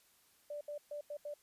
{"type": "tone bursts at uneven times", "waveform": "sine", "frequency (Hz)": 587.3, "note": "D5", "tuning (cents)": 0, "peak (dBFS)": -40, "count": 5, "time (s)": [[0.5, 0.61], [0.68, 0.78], [0.91, 1.01], [1.1, 1.17], [1.25, 1.34]], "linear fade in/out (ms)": 5, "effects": ["white hiss -69 dBFS RMS until 1.42 s", "resampled to 32000 Hz"]}